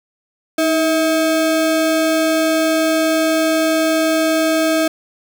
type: ring-modulated tone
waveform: square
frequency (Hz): 480.4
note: B4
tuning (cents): -48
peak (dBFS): -11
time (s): 0.58-4.88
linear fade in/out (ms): 5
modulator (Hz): 166
effects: none